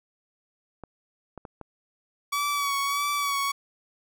clicks, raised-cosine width 1 ms, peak -25 dBFS, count 4, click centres 0.837 / 1.377 / 1.452 / 1.613 s
sawtooth tone with vibrato, 1136 Hz, C#6, 42 cents sharp, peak -21 dBFS, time 2.32-3.52 s, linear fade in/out 10 ms, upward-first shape sine, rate 1.6 Hz, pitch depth 35 cents each way
effects none

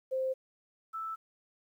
sine tone pair in turn, 523.3 / 1318.6 Hz, C5 / E6, 0 / 0 cents, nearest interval octave + major third, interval 1600 cents, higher second, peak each -29 / -35 dBFS, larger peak first, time 0.11-0.34 / 0.93-1.16 s, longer neither, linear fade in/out 20 ms, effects 11-bit

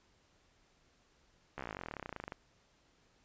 slowing click train, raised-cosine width 0.5 ms, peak -26 dBFS, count 30, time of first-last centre 1.58-2.322 s, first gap 14 ms, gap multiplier 1.04, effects pink hiss -70 dBFS RMS until 3.24 s + resampled to 16000 Hz

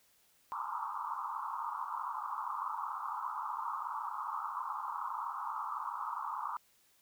pink band-pass noise, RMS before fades -39 dBFS, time 0.52-6.57 s, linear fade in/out 0 ms, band 860 to 1300 Hz, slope 96 dB/octave, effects white hiss -69 dBFS RMS until 7.01 s

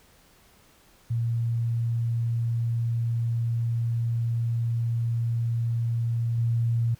sine tone with level steps, 116.54 Hz, A#2, in tune, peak -23 / -21 dBFS, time 1.1-6.95 s, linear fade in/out 10 ms, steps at 6.38 s, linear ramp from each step 2 ms, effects pink hiss -58 dBFS RMS until 6.99 s

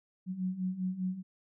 sine beating tone pair, 181.9 / 186.9 Hz, F#3 / F#3, -29 / +18 cents, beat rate 5 Hz, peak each -37 / -33 dBFS, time 0.26-1.23 s, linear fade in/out 50 ms, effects none

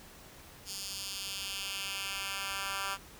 10% pulse tone with high-pass filter sweep, 196 Hz, G3, in tune, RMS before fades -38 dBFS, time 0.65-2.98 s, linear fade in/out 50 ms, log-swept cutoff 5000 to 1400 Hz, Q 1.5, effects pink hiss -53 dBFS RMS until 3.19 s

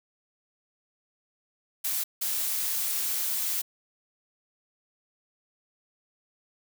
blue noise bursts at uneven times, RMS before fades -29 dBFS, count 2, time 1.84-2.04 / 2.21-3.62 s, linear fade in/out 10 ms, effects none

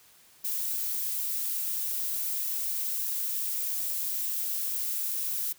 violet noise, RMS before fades -31 dBFS, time 0.44-5.53 s, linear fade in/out 10 ms, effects white hiss -58 dBFS RMS until 5.58 s

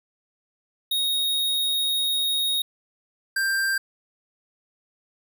square tone pair in turn, 3749 / 1580.6 Hz, A#7 / G6, +9 / +14 cents, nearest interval octave + minor third, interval 1495 cents, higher first, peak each -22 dBFS, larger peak neither, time 0.91-2.62 / 3.36-3.78 s, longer first, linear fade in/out 5 ms, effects none

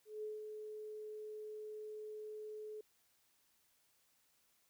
sine tone with ADSR envelope, 427.9 Hz, A4, 48 cents flat, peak -40 dBFS, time 0.05-2.81 s, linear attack 180 ms, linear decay 170 ms, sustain -5 dB, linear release 4 ms, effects white hiss -75 dBFS RMS until 4.69 s

